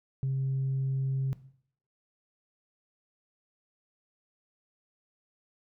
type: tone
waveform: sine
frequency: 134 Hz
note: C3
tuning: 42 cents sharp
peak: -25 dBFS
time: 0.23-1.33 s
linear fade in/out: 0 ms
effects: noise-tail reverb RT60 0.6 s tail -17 dB re dry + tanh soft clip ceiling -24 dBFS